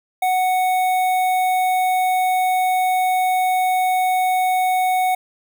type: tone with notch filter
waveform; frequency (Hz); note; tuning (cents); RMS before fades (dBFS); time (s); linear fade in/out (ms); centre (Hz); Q
square; 740; F#5; 0; -18; 0.22-5.15; 5; 5300; 0.68
effects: 9-bit